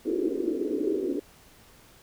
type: band-pass noise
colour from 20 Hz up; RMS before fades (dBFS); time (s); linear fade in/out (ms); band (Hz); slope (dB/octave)
pink; -28; 0.05-1.2; 10; 290 to 420; 48
effects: pink hiss -55 dBFS RMS until 2.02 s